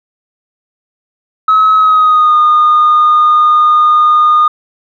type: tone with pitch glide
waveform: sine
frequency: 1283 to 1223.6 Hz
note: E6 to D#6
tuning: -47 to -29 cents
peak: -3 dBFS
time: 1.48-4.48 s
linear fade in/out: 5 ms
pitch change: -82 cents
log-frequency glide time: 1.75-2.36 s
effects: tanh soft clip ceiling -2 dBFS